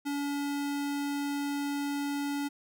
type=tone; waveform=square; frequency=285.1 Hz; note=C#4; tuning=49 cents sharp; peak=-31 dBFS; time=0.05-2.49 s; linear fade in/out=20 ms; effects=none